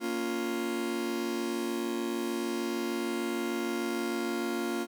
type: chord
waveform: 40% pulse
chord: Bb minor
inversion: none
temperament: just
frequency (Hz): 233.1 / 279.7 / 349.6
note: Bb3 / Db4 / F4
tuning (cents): 0 / +16 / +2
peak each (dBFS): -34 / -36 / -32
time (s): 0-4.87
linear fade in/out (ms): 50
effects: none